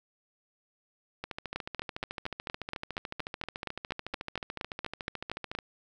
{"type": "two click trains", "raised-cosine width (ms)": 0.3, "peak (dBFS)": [-17, -20], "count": [18, 61], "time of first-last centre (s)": [[1.56, 5.551], [1.24, 5.588]], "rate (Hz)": [4.26, 13.8], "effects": []}